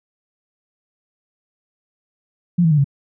sine tone with pitch steps, 174.61 / 161.98 / 150.26 / 139.39 Hz, F3 / E3 / D3 / C#3, 0 / -30 / +40 / +10 cents, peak -11 dBFS, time 2.58-2.844 s, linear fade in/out 10 ms, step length 66 ms, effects none

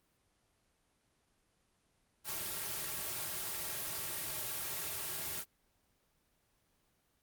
white noise with comb filter, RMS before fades -39 dBFS, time 2.24-5.45 s, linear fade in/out 50 ms, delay 4 ms, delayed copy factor -0.8, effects pink hiss -75 dBFS RMS until 7.22 s + Opus 24 kbps

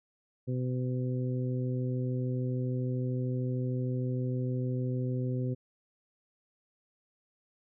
harmonic tone, 126.7 Hz, B2, 45 cents sharp, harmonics 1 / 2 / 3 / 4, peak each -30 / -36 / -40 / -42 dBFS, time 0.47-5.55 s, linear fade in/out 20 ms, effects none

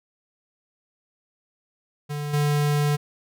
square tone with level steps, 146.83 Hz, D3, in tune, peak -28 / -20 dBFS, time 2.09-2.97 s, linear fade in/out 20 ms, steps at 2.33 s, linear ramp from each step 10 ms, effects none

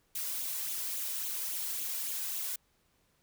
blue noise with flanger, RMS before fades -36 dBFS, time 0.15-2.56 s, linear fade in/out 5 ms, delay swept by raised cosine 0.28 to 2.08 ms, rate 3.6 Hz, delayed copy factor +0.55, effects pink hiss -72 dBFS RMS until 3.22 s

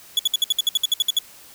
40% pulse tone bursts, 3400 Hz, G#7, 40 cents sharp, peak -14 dBFS, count 13, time 0.17-1.188 s, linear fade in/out 2 ms, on 22 ms, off 61 ms, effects white hiss -46 dBFS RMS until 1.54 s

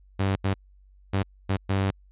sawtooth tone bursts at uneven times, 97.1 Hz, G2, 16 cents flat, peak -18 dBFS, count 5, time 0.19-0.36 / 0.44-0.54 / 1.13-1.23 / 1.49-1.57 / 1.69-1.91 s, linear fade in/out 10 ms, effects added 48 Hz sine -52 dBFS peak until 2.11 s + resampled to 8000 Hz

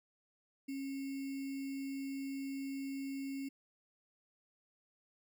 sine tone with sample-and-hold, 272.6 Hz, C#4, 29 cents flat, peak -38 dBFS, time 0.68-3.49 s, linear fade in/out 10 ms, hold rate 2450 Hz, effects none

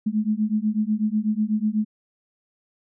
sine beating tone pair, 210 / 218.1 Hz, G#3 / A3, +19 / -15 cents, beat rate 8.1 Hz, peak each -23 dBFS, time 0.06-1.85 s, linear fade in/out 10 ms, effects none

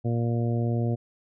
harmonic tone, 117.6 Hz, A#2, 16 cents sharp, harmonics 1 / 2 / 3 / 4 / 5 / 6, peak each -24 / -30 / -34 / -36 / -38 / -40 dBFS, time 0.04-0.96 s, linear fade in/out 20 ms, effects none

